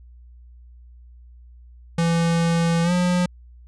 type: tone with pitch glide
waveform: square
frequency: 167.7 to 178.7 Hz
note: E3 to F3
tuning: +30 to +40 cents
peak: -18 dBFS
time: 1.98-3.26 s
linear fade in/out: 5 ms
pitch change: +110 cents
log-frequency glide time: 2.83-2.92 s
effects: added 60 Hz sine -43 dBFS peak until 3.67 s + resampled to 22050 Hz